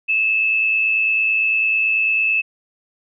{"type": "tone pair together", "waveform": "sine", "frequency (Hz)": [2606, 2715], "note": ["E7", "F7"], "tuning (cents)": [-20, -50], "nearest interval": "minor second", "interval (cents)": 70, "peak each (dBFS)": [-15, -27], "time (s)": [0.08, 2.42], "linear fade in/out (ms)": 20, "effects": []}